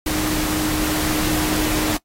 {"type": "tone in noise", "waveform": "sine", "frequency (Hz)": 308.2, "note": "D#4", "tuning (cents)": -16, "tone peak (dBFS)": -22, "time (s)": [0.06, 1.97], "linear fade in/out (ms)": 5, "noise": "pink", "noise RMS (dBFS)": -23, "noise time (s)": [0.06, 1.97], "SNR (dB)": -2, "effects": ["noise-tail reverb RT60 0.1 s tail -20 dB re dry", "AAC 48 kbps"]}